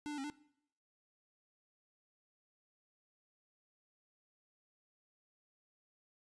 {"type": "tone with pitch steps", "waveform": "square", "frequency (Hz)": [296.6, 294.7, 270.1, 296.1], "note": ["D4", "D4", "C#4", "D4"], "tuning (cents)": [17, 6, -45, 14], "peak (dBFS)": -40, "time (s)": [0.06, 0.3], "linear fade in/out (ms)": 0, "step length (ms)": 60, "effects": ["noise-tail reverb RT60 0.7 s tail -20 dB re dry", "resampled to 22050 Hz"]}